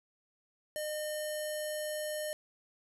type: tone with low-pass filter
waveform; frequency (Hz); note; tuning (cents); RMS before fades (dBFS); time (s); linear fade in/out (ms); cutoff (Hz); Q
square; 608; D#5; -40; -37; 0.76-2.33; 0; 11000; 4.9
effects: none